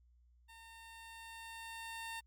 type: tone with level ramp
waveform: 15% pulse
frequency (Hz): 910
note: A#5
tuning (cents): -42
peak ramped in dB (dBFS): -49 to -35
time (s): 0.48-2.21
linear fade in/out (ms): 20
effects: added 60 Hz sine -64 dBFS peak until 2.26 s + MP3 96 kbps